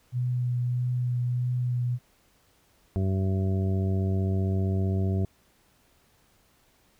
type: tone with vibrato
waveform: sine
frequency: 123.47 Hz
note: B2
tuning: in tune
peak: -24 dBFS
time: 0.12-1.99 s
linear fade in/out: 50 ms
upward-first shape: triangle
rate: 1.6 Hz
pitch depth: 16 cents each way
type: harmonic tone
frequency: 95.4 Hz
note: G2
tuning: 47 cents flat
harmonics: 1 / 2 / 3 / 4 / 5 / 6 / 7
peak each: -24 / -30 / -39 / -35 / -47 / -49 / -41 dBFS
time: 2.96-5.25 s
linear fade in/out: 0 ms
effects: pink hiss -64 dBFS RMS until 6.99 s